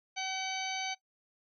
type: harmonic tone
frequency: 761 Hz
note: F#5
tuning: 48 cents sharp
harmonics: 1 / 2 / 3 / 4 / 5 / 6 / 8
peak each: -38 / -47 / -39 / -43 / -46 / -44 / -43 dBFS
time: 0.16-0.95 s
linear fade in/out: 20 ms
effects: noise-tail reverb RT60 0.1 s tail -17 dB re dry